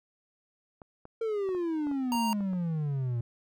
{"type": "clicks", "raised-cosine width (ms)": 1, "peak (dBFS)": -32, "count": 9, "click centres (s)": [0.818, 1.054, 1.49, 1.549, 1.87, 1.914, 2.152, 2.407, 2.533]}
{"type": "exponential sweep", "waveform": "triangle", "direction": "down", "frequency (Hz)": [459.8, 115.1], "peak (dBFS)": -26, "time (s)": [1.21, 3.21], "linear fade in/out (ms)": 5}
{"type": "tone", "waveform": "square", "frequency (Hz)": 932.3, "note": "A#5", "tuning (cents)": 0, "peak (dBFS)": -29, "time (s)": [2.12, 2.33], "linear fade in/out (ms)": 0}
{"effects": []}